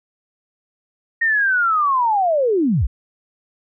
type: linear sweep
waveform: sine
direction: down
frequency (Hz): 1864.7 to 38.89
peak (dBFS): -14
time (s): 1.21-2.87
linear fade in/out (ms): 10
effects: none